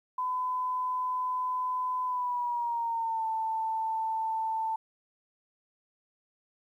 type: tone with pitch glide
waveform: sine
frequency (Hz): 1009 to 888.6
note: B5 to A5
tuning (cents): +37 to +17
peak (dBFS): -28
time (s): 0.18-4.76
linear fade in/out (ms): 5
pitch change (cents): -220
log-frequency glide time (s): 2.05-3.26
effects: 11-bit